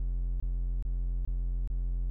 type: tone bursts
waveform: triangle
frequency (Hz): 43.65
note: F1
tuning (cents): 0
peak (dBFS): -26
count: 5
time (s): 0-2.1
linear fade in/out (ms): 0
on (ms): 400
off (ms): 25
effects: none